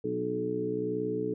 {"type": "harmonic tone with a mistuned harmonic", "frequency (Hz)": 61.4, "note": "B1", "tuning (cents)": -9, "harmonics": [2, 3, 4, 5, 6, 7], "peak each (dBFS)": [-41, -39, -40, -35, -40, -31], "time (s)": [0.04, 1.34], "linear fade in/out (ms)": 5, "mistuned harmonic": 4, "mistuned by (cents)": 29, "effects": []}